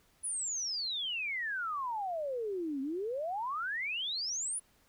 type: exponential two-way sweep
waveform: sine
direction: down then up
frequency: 10270 to 261.6 to 10270 Hz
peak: -33 dBFS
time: 0.23-4.6 s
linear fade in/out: 20 ms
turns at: 2.81 s
effects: pink hiss -68 dBFS RMS until 4.88 s